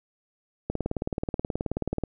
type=click train; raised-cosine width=2 ms; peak=-14 dBFS; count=26; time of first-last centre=0.7-2.037 s; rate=18.7 Hz; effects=none